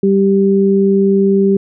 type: tone pair together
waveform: sine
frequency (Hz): 196 / 392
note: G3 / G4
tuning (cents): 0 / 0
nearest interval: octave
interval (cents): 1200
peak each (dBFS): -11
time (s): 0.03-1.57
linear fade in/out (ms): 5
effects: none